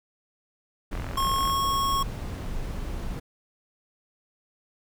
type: noise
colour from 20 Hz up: brown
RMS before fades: -32 dBFS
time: 0.91-3.2 s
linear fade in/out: 10 ms
type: click train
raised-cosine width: 0.5 ms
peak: -22 dBFS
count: 26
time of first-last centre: 0.93-1.498 s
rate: 44 Hz
type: tone with pitch glide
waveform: square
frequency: 1083 to 1096.9 Hz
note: C#6 to C#6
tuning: -41 to -19 cents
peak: -24 dBFS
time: 1.17-2.03 s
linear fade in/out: 5 ms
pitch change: +22 cents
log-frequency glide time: 1.29-1.62 s
effects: none